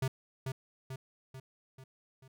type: tone with echo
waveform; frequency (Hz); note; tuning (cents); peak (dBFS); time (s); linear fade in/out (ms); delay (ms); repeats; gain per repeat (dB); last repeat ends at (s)
square; 131.8; C3; +13; -30; 0.02-0.08; 5; 440; 5; -5; 2.28
effects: none